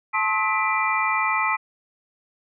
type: tone cluster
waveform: sine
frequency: 873 / 1063 / 1282 / 1995 / 2380 Hz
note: A5 / C6 / E6 / B6 / D7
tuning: -14 / +27 / -49 / +17 / +22 cents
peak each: -26 dBFS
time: 0.13-1.57 s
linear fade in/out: 20 ms
effects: none